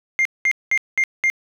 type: tone bursts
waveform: sine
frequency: 2110 Hz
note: C7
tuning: 14 cents sharp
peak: -12 dBFS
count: 5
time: 0.19-1.3 s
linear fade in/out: 0 ms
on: 62 ms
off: 200 ms
effects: tanh soft clip ceiling -13 dBFS + 9-bit